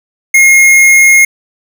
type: tone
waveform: square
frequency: 2148 Hz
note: C7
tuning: 45 cents sharp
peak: -3 dBFS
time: 0.34-1.25 s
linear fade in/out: 5 ms
effects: none